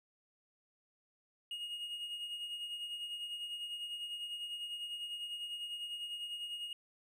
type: tone with tremolo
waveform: triangle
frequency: 2867 Hz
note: F7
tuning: 45 cents sharp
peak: -36 dBFS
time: 1.51-6.73 s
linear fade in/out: 2 ms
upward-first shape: triangle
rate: 10 Hz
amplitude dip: 55%
effects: none